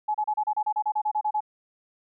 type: tone bursts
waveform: sine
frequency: 849 Hz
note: G#5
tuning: 38 cents sharp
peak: -22 dBFS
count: 14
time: 0.08-1.406 s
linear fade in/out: 10 ms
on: 65 ms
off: 32 ms
effects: none